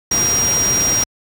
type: tone in noise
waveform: sine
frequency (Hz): 5700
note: F8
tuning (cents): +34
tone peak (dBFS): -14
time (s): 0.11-1.04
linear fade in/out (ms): 5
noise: pink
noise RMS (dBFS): -22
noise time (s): 0.11-1.04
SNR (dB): +5
effects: high-pass 60 Hz 12 dB/octave